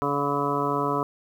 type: harmonic tone with a mistuned harmonic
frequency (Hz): 142.9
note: D3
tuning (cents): -47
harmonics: 1 / 2 / 3 / 4 / 5 / 7 / 8 / 9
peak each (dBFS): -33 / -30 / -29 / -34 / -33 / -28 / -32 / -31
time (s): 0.02-1.03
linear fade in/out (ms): 0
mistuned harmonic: 5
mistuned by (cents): -17
effects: 9-bit

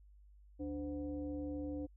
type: tone with frequency modulation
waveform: sine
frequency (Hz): 293.7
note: D4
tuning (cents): 0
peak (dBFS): -38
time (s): 0.59-1.87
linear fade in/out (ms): 20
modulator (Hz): 220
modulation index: 0.85
effects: added 50 Hz sine -58 dBFS peak until 1.96 s

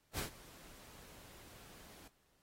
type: noise with ADSR envelope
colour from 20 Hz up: pink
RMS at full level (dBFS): -38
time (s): 0.13-2.08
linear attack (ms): 58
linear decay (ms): 110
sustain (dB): -20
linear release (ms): 4
effects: pink hiss -75 dBFS RMS until 2.42 s + AAC 48 kbps

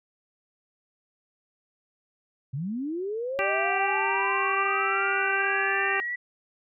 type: linear sweep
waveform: sine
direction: up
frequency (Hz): 122.6 to 1968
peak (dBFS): -28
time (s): 2.53-6.16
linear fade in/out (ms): 10
type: harmonic tone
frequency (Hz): 392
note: G4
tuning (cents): 0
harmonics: 1 / 2 / 3 / 4 / 5 / 6 / 7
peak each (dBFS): -32 / -32 / -32 / -32 / -32 / -32 / -32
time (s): 3.39-6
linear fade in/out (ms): 0
effects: none

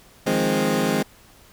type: chord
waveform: 20% pulse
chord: F minor seventh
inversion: third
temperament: equal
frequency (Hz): 155.56 / 174.61 / 207.7 / 261.6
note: Eb3 / F3 / Ab3 / C4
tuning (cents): 0 / 0 / 0 / 0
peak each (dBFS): -22 / -23 / -18 / -19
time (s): 0.26-1.03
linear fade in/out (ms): 10
effects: pink hiss -51 dBFS RMS until 1.52 s

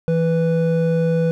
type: tone pair together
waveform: triangle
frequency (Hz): 164.81 / 494.4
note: E3 / B4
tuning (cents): 0 / +2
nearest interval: octave + perfect fifth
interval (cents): 1902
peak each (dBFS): -15 / -16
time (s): 0.08-1.31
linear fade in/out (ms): 0
effects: none

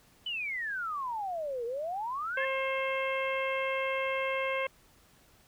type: exponential two-way sweep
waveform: sine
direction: down then up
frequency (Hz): 3046 to 455.2 to 1804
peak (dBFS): -32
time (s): 0.26-2.45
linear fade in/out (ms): 5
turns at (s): 1.65
type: harmonic tone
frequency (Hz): 533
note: C5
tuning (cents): +32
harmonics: 1 / 2 / 3 / 4 / 5 / 6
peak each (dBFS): -32 / -36 / -41 / -35 / -39 / -46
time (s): 2.37-4.67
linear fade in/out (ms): 5
effects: pink hiss -62 dBFS RMS until 5.47 s

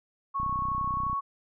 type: tone with pitch glide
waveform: sine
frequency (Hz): 1103 to 1110.7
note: C#6 to C#6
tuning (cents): -9 to +3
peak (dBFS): -27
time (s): 0.34-1.21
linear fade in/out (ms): 20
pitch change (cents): +12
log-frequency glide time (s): 0.87-1.1
type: click train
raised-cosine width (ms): 5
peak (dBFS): -26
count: 24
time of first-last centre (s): 0.4-1.13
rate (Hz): 31.5
effects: none

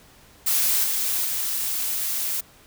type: noise with level steps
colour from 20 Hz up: blue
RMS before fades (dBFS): -21 / -24 / -26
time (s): 0.46-2.41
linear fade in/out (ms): 10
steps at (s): 0.84 / 1.25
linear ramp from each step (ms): 2
effects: pink hiss -52 dBFS RMS until 2.66 s

